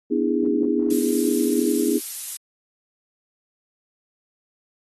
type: chord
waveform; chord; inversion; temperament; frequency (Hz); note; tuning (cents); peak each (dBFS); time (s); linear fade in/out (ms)
sine; E dominant seventh; second; just; 247.2 / 296.7 / 329.6 / 412; B3 / D4 / E4 / G#4; +2 / +18 / 0 / -14; -24; 0.1-1.99; 20
type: noise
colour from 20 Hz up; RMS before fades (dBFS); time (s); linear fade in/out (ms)
violet; -27; 0.9-2.37; 5
effects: AAC 32 kbps